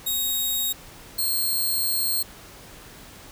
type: tone pair in turn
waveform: 5% pulse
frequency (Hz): 3780 / 4232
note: A#7 / C8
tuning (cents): +23 / +19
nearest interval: major second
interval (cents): 196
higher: second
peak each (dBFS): -15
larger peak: neither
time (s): 0.06-0.73 / 1.18-2.23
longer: second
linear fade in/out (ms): 10
effects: pink hiss -45 dBFS RMS until 3.31 s